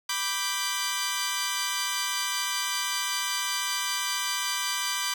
10% pulse chord, G major, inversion first, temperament equal, 987.8 / 1174.7 / 1568 Hz, B5 / D6 / G6, 0 / 0 / 0 cents, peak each -23 / -23 / -23 dBFS, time 0.09-5.14 s, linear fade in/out 5 ms, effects none

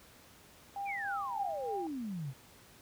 sine tone with tremolo, 799 Hz, G5, 33 cents sharp, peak -35 dBFS, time 0.76-1.87 s, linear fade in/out 2 ms, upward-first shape sine, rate 3.3 Hz, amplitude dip 55%
sine exponential sweep, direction down, 2489 to 123.47 Hz, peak -36 dBFS, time 0.85-2.34 s, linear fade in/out 50 ms
effects pink hiss -58 dBFS RMS until 2.81 s + high-pass 60 Hz 12 dB/octave

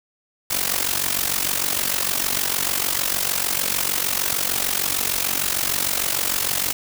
white noise with amplitude modulation, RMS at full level -19 dBFS, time 0.5-6.73 s, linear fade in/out 10 ms, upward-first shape sine, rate 46.6 Hz, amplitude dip 80%, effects none

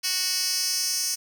10% pulse tone with high-pass filter sweep, 370 Hz, F#4, in tune, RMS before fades -26 dBFS, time 0.03-1.16 s, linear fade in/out 20 ms, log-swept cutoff 4000 to 6200 Hz, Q 2.1, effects none

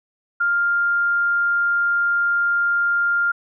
sine tone, 1400 Hz, F6, 4 cents sharp, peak -16 dBFS, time 0.4-3.32 s, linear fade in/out 10 ms, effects none

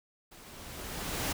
pink noise with level ramp, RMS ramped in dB -53 to -31 dBFS, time 0.31-1.33 s, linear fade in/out 10 ms, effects none

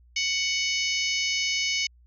harmonic tone with a mistuned harmonic, 743 Hz, F#5, 7 cents sharp, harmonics 3 / 4 / 5 / 6 / 7 / 8 / 9, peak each -28 / -30 / -38 / -34 / -31 / -35 / -36 dBFS, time 0.16-1.87 s, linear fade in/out 5 ms, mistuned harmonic 9, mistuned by -48 cents, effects added 60 Hz sine -53 dBFS peak until 2.06 s

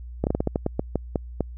slowing click train, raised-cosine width 2 ms, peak -9 dBFS, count 12, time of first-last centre 0.24-1.407 s, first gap 29 ms, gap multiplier 1.24, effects added 60 Hz sine -35 dBFS peak until 1.57 s

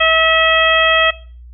harmonic tone, 646 Hz, E5, 35 cents flat, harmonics 1 / 2 / 3 / 4 / 5, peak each -16 / -16 / -16 / -16 / -16 dBFS, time 0-1.11 s, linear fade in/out 10 ms, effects noise-tail reverb RT60 0.4 s tail -19 dB re dry + added 60 Hz sine -34 dBFS peak until 1.53 s

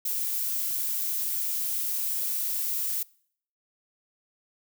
violet noise, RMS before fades -29 dBFS, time 0.05-3.03 s, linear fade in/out 5 ms, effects noise-tail reverb RT60 0.6 s tail -24 dB re dry

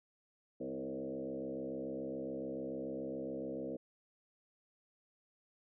sine tone with frequency modulation, 392 Hz, G4, in tune, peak -38 dBFS, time 0.6-3.77 s, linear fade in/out 10 ms, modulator 67 Hz, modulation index 2.7, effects none

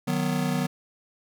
square chord, B major, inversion first, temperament just, 154.34 / 185.21 / 246.9 Hz, D#3 / F#3 / B3, -14 / +2 / 0 cents, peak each -29 dBFS, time 0.07-0.67 s, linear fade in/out 10 ms, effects none

